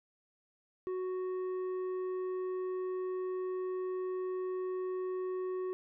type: tone with tanh clipping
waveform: sine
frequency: 370 Hz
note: F#4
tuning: in tune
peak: -35 dBFS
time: 0.87-5.73 s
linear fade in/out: 0 ms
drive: 7 dB
effects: none